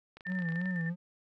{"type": "clicks", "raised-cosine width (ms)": 0.3, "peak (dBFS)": -33, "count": 11, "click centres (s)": [0.17, 0.208, 0.268, 0.32, 0.389, 0.422, 0.488, 0.522, 0.559, 0.615, 0.657]}
{"type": "tone with tremolo", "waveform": "sine", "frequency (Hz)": 1791, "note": "A6", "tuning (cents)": 30, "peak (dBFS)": -36, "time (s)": [0.25, 0.9], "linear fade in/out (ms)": 10, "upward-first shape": "square", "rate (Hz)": 9.8, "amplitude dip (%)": 45}
{"type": "tone with vibrato", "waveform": "triangle", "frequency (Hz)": 175.2, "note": "F3", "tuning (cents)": 6, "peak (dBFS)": -29, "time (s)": [0.26, 0.96], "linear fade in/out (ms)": 50, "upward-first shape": "sine", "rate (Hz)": 3, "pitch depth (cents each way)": 110}
{"effects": []}